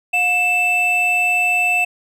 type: tone pair together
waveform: triangle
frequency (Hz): 720.1 / 2646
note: F#5 / E7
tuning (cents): -47 / +6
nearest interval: octave + major seventh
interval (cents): 2253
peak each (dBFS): -20 / -13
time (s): 0.13-1.85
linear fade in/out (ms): 10
effects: none